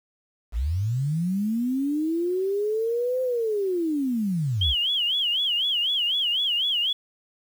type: linear two-way sweep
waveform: sine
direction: up then down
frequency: 49 to 518 to 53.4 Hz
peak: -22 dBFS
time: 0.52-4.75 s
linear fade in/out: 50 ms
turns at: 3.22 s
type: tone with vibrato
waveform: sine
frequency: 3093 Hz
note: G7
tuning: 24 cents flat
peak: -21 dBFS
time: 4.61-6.93 s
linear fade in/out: 5 ms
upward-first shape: sine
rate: 4 Hz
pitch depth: 170 cents each way
effects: 8-bit